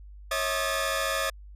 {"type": "tone cluster", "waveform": "sawtooth", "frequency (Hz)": [548, 643, 1213, 1727], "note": ["C#5", "E5", "D#6", "A6"], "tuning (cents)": [-20, -43, -44, -33], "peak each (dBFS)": -28, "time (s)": [0.31, 1.3], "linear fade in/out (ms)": 5, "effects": ["added 50 Hz sine -43 dBFS peak until 1.55 s", "resampled to 32000 Hz"]}